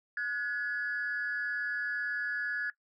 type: tone pair together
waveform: sine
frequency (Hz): 1457 / 1695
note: F#6 / G#6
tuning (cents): -27 / +35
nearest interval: minor third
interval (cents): 262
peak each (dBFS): -35 / -31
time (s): 0.17-2.7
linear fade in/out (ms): 2
effects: noise-tail reverb RT60 0.1 s tail -20 dB re dry + tanh soft clip ceiling -25 dBFS